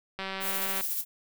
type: click train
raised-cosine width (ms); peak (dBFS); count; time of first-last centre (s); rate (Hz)
0.3; -19; 120; 0.19-0.81; 192
type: noise with tremolo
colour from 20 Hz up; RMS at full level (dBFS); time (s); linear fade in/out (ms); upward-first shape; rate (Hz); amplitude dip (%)
violet; -30; 0.4-1.05; 50; sine; 14; 35
effects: none